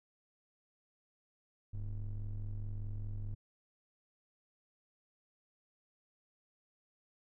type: ring-modulated tone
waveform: triangle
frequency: 61.74 Hz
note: B1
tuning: in tune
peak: -32 dBFS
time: 1.73-3.35 s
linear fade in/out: 10 ms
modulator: 39.3 Hz
effects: none